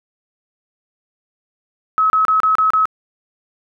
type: tone bursts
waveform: sine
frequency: 1284 Hz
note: E6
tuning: 46 cents flat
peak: -11 dBFS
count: 6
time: 1.98-2.855 s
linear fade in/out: 0 ms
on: 120 ms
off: 31 ms
effects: none